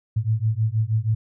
sine beating tone pair, 107.2 / 113.5 Hz, A2 / A#2, -45 / -46 cents, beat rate 6.3 Hz, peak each -22 dBFS, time 0.16-1.15 s, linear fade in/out 10 ms, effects none

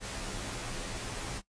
pink noise with comb filter, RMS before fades -38 dBFS, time 0-1.42 s, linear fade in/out 50 ms, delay 13 ms, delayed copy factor -0.95, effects noise-tail reverb RT60 0.1 s tail -18 dB re dry + resampled to 22050 Hz

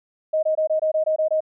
sine tone bursts, 626 Hz, D#5, 10 cents sharp, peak -17 dBFS, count 9, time 0.33-1.406 s, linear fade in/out 10 ms, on 100 ms, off 22 ms, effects none

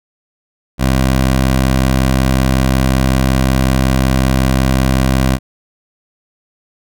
15% pulse tone, 65.41 Hz, C2, in tune, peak -4 dBFS, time 0.78-5.39 s, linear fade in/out 50 ms, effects none

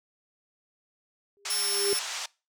sine tone with exponential growth, 402.6 Hz, G4, 46 cents sharp, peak -23 dBFS, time 1.37-1.93 s, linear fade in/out 0 ms, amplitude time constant 120 ms
white band-pass noise, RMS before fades -35 dBFS, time 1.45-2.26 s, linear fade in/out 5 ms, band 670 to 7100 Hz, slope 24 dB/octave
15% pulse tone, 5400 Hz, E8, 41 cents sharp, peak -21 dBFS, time 1.5-1.99 s, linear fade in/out 2 ms
effects noise-tail reverb RT60 0.3 s tail -23 dB re dry

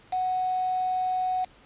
sine tone with quantisation, 740 Hz, F#5, in tune, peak -24 dBFS, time 0.12-1.45 s, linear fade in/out 10 ms, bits 6, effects pink hiss -55 dBFS RMS until 1.65 s + resampled to 8000 Hz

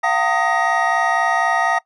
triangle tone cluster, 693 / 757 / 909 / 1248 / 1887 Hz, F5 / F#5 / A#5 / D#6 / A#6, -14 / +39 / -44 / +5 / +21 cents, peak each -20 dBFS, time 0.03-1.79 s, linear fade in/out 10 ms, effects noise-tail reverb RT60 0.1 s tail -20 dB re dry + resampled to 24000 Hz

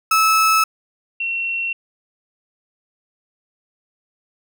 35% pulse / sine tone pair in turn, 1302 / 2722 Hz, E6 / F7, -22 / -45 cents, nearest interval octave + minor second, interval 1277 cents, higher second, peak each -11 / -20 dBFS, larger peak first, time 0.11-0.64 / 1.2-1.73 s, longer neither, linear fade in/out 5 ms, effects none

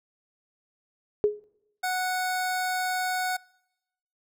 sine tone with exponential decay, 418 Hz, G#4, 11 cents sharp, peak -15 dBFS, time 1.24-1.44 s, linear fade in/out 0 ms, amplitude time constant 42 ms
25% pulse tone, 738 Hz, F#5, 5 cents flat, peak -22 dBFS, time 1.83-3.37 s, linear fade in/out 10 ms
effects noise-tail reverb RT60 0.9 s tail -25 dB re dry

